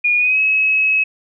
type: tone with pitch glide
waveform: sine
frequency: 2438 to 2567 Hz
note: D#7 to E7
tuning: -36 to -47 cents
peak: -12 dBFS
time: 0.04-1.04 s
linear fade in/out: 10 ms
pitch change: +89 cents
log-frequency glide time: 0.17-0.39 s
effects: none